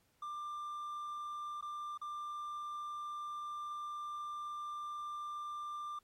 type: tone with dropouts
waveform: triangle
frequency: 1189 Hz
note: D6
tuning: 21 cents sharp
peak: -38 dBFS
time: 0.22-5.99 s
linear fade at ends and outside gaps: 5 ms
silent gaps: 1.611-1.624 / 1.976-2.014 s
effects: pink hiss -74 dBFS RMS until 6.03 s + MP3 64 kbps